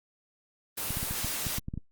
white noise, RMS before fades -33 dBFS, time 0.77-1.59 s, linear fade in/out 10 ms
clicks, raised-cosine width 5 ms, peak -22 dBFS, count 10, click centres 0.906 / 0.971 / 1.03 / 1.11 / 1.246 / 1.468 / 1.584 / 1.684 / 1.739 / 1.776 s
effects Opus 24 kbps

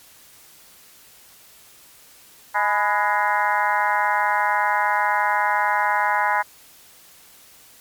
harmonic tone with a mistuned harmonic, 208.6 Hz, G#3, 8 cents sharp, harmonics 3 / 4 / 5 / 6 / 7 / 8 / 9 / 10, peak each -31 / -22 / -22 / -30 / -26 / -27 / -28 / -31 dBFS, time 2.54-6.43 s, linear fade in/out 20 ms, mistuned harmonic 5, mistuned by -74 cents, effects white hiss -49 dBFS RMS until 7.8 s + MP3 96 kbps

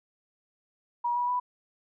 sine tone with pitch steps, 959 / 973.5 / 988.2 Hz, A#5 / B5 / B5, +49 / -25 / +1 cents, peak -25 dBFS, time 1.04-1.4 s, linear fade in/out 10 ms, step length 120 ms, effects none

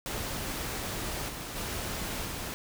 pink noise with level steps, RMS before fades -35 / -39 / -35 / -37 dBFS, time 0.06-2.54 s, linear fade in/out 0 ms, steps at 1.28 / 1.55 / 2.24 s, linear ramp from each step 20 ms, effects none

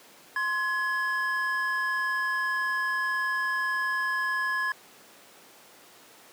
triangle tone pair together, 1048.3 / 1690 Hz, C6 / G#6, +3 / +30 cents, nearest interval minor sixth, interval 827 cents, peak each -29 / -25 dBFS, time 0.36-4.72 s, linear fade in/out 2 ms, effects pink hiss -52 dBFS RMS until 6.32 s + high-pass 300 Hz 12 dB/octave

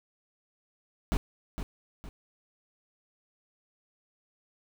brown noise with echo, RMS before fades -26 dBFS, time 1.12-1.17 s, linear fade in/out 0 ms, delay 460 ms, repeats 2, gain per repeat -8 dB, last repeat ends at 2.09 s, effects none

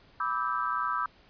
sine chord, E minor seventh, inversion second, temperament equal with one note detuned, 987.8 / 1174.7 / 1297.4 / 1568 Hz, B5 / D6 / E6 / G6, 0 / 0 / -28 / 0 cents, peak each -34 / -32 / -31 / -36 dBFS, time 0.2-1.06 s, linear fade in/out 2 ms, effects pink hiss -59 dBFS RMS until 1.29 s + resampled to 11025 Hz

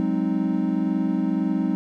triangle chord, Ab dominant seventh, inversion third, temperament equal with one note detuned, 185 / 206.8 / 261.6 / 311.1 Hz, Gb3 / Ab3 / C4 / Eb4, 0 / -7 / 0 / 0 cents, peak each -24 dBFS, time 0-1.75 s, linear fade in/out 0 ms, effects none

